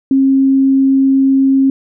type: tone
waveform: sine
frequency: 269.2 Hz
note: C4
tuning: 49 cents sharp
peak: -7 dBFS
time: 0.11-1.7 s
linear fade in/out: 2 ms
effects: none